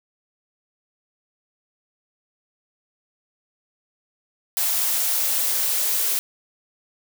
blue noise with high-pass filter sweep, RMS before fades -22 dBFS, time 4.57-6.19 s, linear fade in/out 0 ms, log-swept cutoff 700 to 400 Hz, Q 2.3, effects none

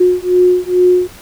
sine beating tone pair, 360.3 / 362.6 Hz, F#4 / F#4, -46 / -35 cents, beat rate 2.3 Hz, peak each -11 dBFS, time 0-1.08 s, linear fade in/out 10 ms, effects pink hiss -37 dBFS RMS until 1.21 s

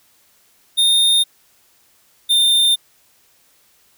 square tone pair in turn, 3655 / 3613 Hz, A#7 / A7, -35 / +45 cents, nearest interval unison, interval 20 cents, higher first, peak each -12 dBFS, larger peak neither, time 0.77-1.24 / 2.29-2.76 s, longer neither, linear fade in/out 20 ms, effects white hiss -56 dBFS RMS until 3.97 s

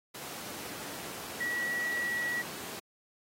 sine tone in noise, 1930 Hz, B6, 40 cents flat, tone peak -30 dBFS, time 1.4-2.42 s, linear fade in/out 10 ms, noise pink, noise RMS -41 dBFS, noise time 0.14-2.8 s, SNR +8 dB, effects high-pass 200 Hz 12 dB/octave + AAC 48 kbps

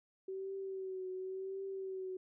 sine tone with vibrato, 380 Hz, F#4, 46 cents sharp, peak -39 dBFS, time 0.28-2.17 s, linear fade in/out 5 ms, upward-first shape triangle, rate 0.92 Hz, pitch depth 44 cents each way, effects none

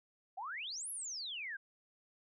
sine exponential two-way sweep, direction up then down, 707 to 11450 to 1533 Hz, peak -40 dBFS, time 0.37-1.57 s, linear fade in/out 10 ms, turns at 0.9 s, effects none

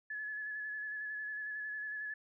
sine tone with vibrato, 1710 Hz, A6, 50 cents flat, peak -38 dBFS, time 0.1-2.14 s, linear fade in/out 5 ms, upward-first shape square, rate 11 Hz, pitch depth 19 cents each way, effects none

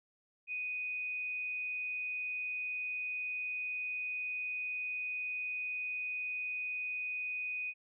sine tone with amplitude modulation, 2489 Hz, D#7, in tune, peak -34 dBFS, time 0.47-7.74 s, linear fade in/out 50 ms, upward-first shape sine, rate 191 Hz, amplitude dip 25%, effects none

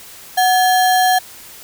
sine tone with sample-and-hold, 740 Hz, F#5, in tune, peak -10 dBFS, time 0.37-1.19 s, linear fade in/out 10 ms, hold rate 2450 Hz, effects white hiss -38 dBFS RMS until 1.63 s

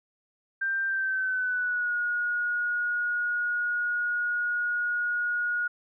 sine tone with pitch glide, 1575 to 1444.3 Hz, G6 to F#6, +8 to -42 cents, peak -25 dBFS, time 0.61-5.68 s, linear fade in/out 10 ms, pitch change -150 cents, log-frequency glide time 0.88-1.94 s, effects none

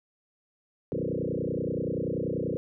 sine tone with frequency modulation, 317.4 Hz, D#4, 35 cents sharp, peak -27 dBFS, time 0.92-2.57 s, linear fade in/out 0 ms, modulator 30.4 Hz, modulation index 6.6, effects none

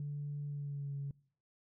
sine tone with pitch glide, 145.1 to 140.32 Hz, D3 to C#3, -21 to +21 cents, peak -36 dBFS, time 0-1.11 s, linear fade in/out 2 ms, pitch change -58 cents, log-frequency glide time 0.45-0.95 s, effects noise-tail reverb RT60 0.6 s tail -24 dB re dry + tanh soft clip ceiling -33 dBFS

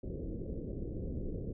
pink low-pass noise, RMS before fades -39 dBFS, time 0.03-1.53 s, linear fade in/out 5 ms, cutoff 510 Hz, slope 48 dB/octave, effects none

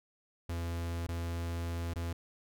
45% pulse tone with dropouts, 84.7 Hz, E2, 48 cents sharp, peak -34 dBFS, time 0.49-2.13 s, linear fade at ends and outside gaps 5 ms, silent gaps 1.069-1.087 / 1.937-1.958 s, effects none

